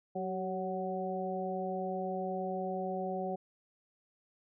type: harmonic tone with a mistuned harmonic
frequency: 186.1 Hz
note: F#3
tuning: 10 cents sharp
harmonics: 1 / 2 / 3 / 4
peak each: -39 / -39 / -39 / -38 dBFS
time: 0.15-3.36 s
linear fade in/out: 10 ms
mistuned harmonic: 2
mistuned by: +39 cents
effects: none